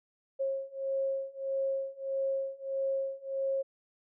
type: beating tone pair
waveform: sine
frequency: 540 / 541.6 Hz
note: C#5 / C#5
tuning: -45 / -40 cents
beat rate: 1.6 Hz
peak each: -34 / -33 dBFS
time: 0.39-3.63 s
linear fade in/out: 20 ms
effects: none